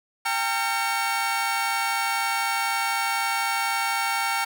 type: tone cluster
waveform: 35% pulse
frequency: 792 / 912 / 1370 / 2236 Hz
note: G5 / A#5 / F6 / C#7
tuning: +18 / -38 / -34 / +14 cents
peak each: -27 dBFS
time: 0.25-4.45 s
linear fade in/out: 10 ms
effects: none